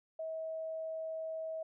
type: tone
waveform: sine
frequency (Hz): 642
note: E5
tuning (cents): -46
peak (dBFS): -37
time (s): 0.19-1.63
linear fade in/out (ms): 5
effects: none